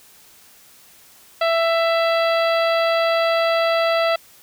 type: harmonic tone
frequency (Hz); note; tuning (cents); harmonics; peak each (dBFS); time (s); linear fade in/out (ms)
664; E5; +12; 1 / 2 / 3 / 4 / 5 / 6 / 7; -17 / -23 / -27 / -29 / -31 / -33 / -34; 1.41-4.16; 5
effects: white hiss -49 dBFS RMS until 4.42 s